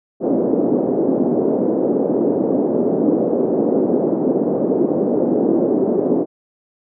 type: band-pass noise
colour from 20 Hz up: pink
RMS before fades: -17 dBFS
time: 0.2-6.26 s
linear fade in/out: 50 ms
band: 240 to 510 Hz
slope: 24 dB/octave
effects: none